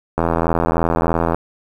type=click train; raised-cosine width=1 ms; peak=-3 dBFS; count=98; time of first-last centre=0.18-1.346 s; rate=83.2 Hz; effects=7-bit